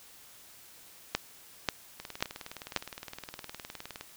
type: two click trains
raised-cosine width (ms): 0.2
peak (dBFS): -9 / -23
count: 4 / 40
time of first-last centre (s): 1.15-2.763 / 2-4.01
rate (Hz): 1.86 / 19.4
effects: white hiss -54 dBFS RMS until 4.16 s